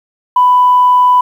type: tone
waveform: sine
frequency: 994 Hz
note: B5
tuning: 11 cents sharp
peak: -4 dBFS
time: 0.36-1.21 s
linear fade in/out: 5 ms
effects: tanh soft clip ceiling 0 dBFS + 7-bit